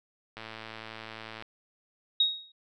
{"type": "click train", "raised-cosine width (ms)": 0.3, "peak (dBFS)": -25, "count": 118, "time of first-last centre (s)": [0.37, 1.424], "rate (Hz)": 111}
{"type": "tone with exponential decay", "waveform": "sine", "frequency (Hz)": 3768, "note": "A#7", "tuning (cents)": 18, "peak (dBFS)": -18, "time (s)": [2.2, 2.52], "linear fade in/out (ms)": 5, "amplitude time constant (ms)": 69}
{"effects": []}